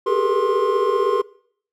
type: tone cluster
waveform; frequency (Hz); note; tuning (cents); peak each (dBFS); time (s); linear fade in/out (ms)
triangle; 389.8 / 405.5 / 435.4 / 481.9 / 1056; G4 / G#4 / A4 / B4 / C6; -10 / -41 / -18 / -43 / +16; -21; 0.06-1.22; 10
effects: noise-tail reverb RT60 0.6 s tail -23 dB re dry